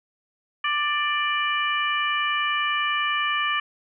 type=harmonic tone; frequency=590 Hz; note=D5; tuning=8 cents sharp; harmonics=2 / 3 / 4 / 5; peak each=-25 / -27 / -28 / -29 dBFS; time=0.64-3.6 s; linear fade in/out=5 ms; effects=none